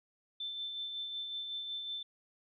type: tone with tremolo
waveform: sine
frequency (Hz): 3540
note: A7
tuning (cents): +10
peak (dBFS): -36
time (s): 0.4-2.03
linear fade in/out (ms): 5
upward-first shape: sine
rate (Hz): 5.4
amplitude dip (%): 35
effects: none